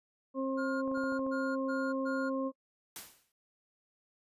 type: harmonic tone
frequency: 266.7 Hz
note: C4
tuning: 33 cents sharp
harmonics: 1 / 2 / 4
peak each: -33 / -35 / -41 dBFS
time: 0.34-2.52 s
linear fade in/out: 50 ms
type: tone bursts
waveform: triangle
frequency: 1416 Hz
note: F6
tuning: 23 cents sharp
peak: -36 dBFS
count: 5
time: 0.57-2.3 s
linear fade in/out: 20 ms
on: 250 ms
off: 120 ms
type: clicks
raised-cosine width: 1 ms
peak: -34 dBFS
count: 7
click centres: 0.877 / 0.915 / 0.975 / 1.037 / 1.123 / 1.193 / 1.265 s
type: noise with exponential decay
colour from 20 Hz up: white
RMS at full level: -41 dBFS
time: 2.96-3.32 s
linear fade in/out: 1 ms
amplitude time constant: 77 ms
effects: noise-tail reverb RT60 0.1 s tail -23 dB re dry + resampled to 32000 Hz